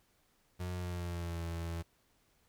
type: tone with pitch glide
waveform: 35% pulse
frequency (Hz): 89.9 to 83.88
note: F#2 to E2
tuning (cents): -49 to +31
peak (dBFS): -35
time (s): 0.59-1.83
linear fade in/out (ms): 20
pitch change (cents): -120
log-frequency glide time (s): 0.75-1.41
effects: pink hiss -72 dBFS RMS until 2.48 s